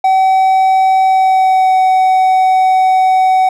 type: tone with pitch glide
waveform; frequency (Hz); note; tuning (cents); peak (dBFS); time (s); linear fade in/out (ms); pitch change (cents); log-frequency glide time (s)
triangle; 761 to 751.8; F#5 to F#5; +48 to +27; -5; 0.04-3.49; 5; -21; 1.06-1.77
effects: none